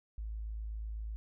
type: tone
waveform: sine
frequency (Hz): 54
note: A1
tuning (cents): -32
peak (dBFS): -37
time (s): 0.18-1.16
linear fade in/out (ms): 0
effects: none